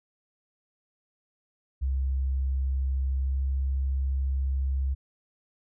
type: tone with pitch glide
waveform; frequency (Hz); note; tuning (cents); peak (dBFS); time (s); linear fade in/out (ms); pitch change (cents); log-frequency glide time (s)
sine; 66.5 to 67.12; C2 to C2; +29 to +45; -24; 1.81-4.95; 20; +16; 3.22-3.38
effects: none